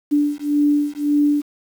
sine beating tone pair, 291.6 / 293.4 Hz, D4 / D4, -12 / -2 cents, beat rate 1.8 Hz, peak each -18 dBFS, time 0.11-1.42 s, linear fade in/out 20 ms, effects 7-bit

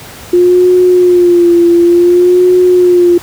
sine tone with vibrato, 352.9 Hz, F4, 18 cents sharp, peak -3 dBFS, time 0.33-3.18 s, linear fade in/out 5 ms, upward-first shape sine, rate 0.56 Hz, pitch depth 50 cents each way, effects pink hiss -30 dBFS RMS until 3.22 s + high-pass 60 Hz 12 dB/octave

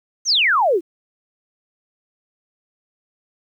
sine exponential sweep, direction down, 6640 to 310 Hz, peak -13 dBFS, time 0.25-0.81 s, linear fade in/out 50 ms, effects 9-bit

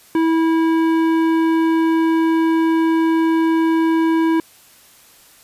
triangle tone with tanh clipping, 325.8 Hz, E4, 20 cents flat, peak -15 dBFS, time 0.15-4.4 s, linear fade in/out 2 ms, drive 18 dB, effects white hiss -48 dBFS RMS until 5.43 s + resampled to 32000 Hz

